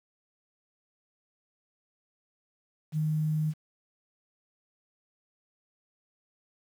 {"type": "tone with quantisation", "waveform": "sine", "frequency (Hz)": 154.6, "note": "D#3", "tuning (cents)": -11, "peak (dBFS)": -25, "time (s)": [2.92, 3.54], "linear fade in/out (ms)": 50, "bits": 9, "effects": []}